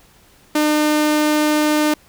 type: tone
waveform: sawtooth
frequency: 302.3 Hz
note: D#4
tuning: 50 cents flat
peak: -10 dBFS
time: 0.55-1.94 s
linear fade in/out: 5 ms
effects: pink hiss -51 dBFS RMS until 2.08 s